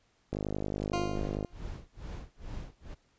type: click train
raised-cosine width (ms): 2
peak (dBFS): -20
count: 58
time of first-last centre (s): 0.33-1.448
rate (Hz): 51
type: tone with exponential decay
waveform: 20% pulse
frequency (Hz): 350.2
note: F4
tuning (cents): +5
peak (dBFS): -23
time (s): 0.93-1.58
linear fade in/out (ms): 5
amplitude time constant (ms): 140
type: noise with tremolo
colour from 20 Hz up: brown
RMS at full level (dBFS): -38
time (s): 1.14-2.95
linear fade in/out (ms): 20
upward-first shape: sine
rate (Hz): 2.3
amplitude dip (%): 100
effects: pink hiss -70 dBFS RMS until 3.18 s + resampled to 16000 Hz